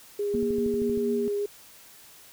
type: tone with vibrato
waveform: sine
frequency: 408.6 Hz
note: G#4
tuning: 28 cents flat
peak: -25 dBFS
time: 0.19-1.46 s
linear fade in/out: 5 ms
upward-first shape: sine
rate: 6.6 Hz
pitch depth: 8 cents each way
type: tone with tremolo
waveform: sine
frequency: 236.8 Hz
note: A#3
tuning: 27 cents sharp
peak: -26 dBFS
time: 0.34-1.28 s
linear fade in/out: 0 ms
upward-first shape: triangle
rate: 4.2 Hz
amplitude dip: 35%
type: click train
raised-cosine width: 3 ms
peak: -25 dBFS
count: 9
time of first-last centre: 0.35-0.975 s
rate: 12.8 Hz
effects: white hiss -51 dBFS RMS until 2.32 s